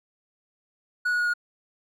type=tone with pitch steps; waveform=triangle; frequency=1465 / 1455.7 / 1446.5 / 1437.3 Hz; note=F#6 / F#6 / F#6 / F6; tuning=-18 / -29 / -40 / +49 cents; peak=-20 dBFS; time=1.05-1.338 s; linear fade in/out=10 ms; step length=72 ms; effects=none